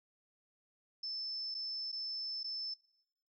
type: tone with dropouts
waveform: sine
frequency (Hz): 5274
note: E8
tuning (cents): 0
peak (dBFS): -38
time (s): 1.03-2.74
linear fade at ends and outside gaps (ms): 5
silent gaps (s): 1.544-1.548 / 1.918-1.926 / 2.432-2.442
effects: noise-tail reverb RT60 0.8 s tail -20 dB re dry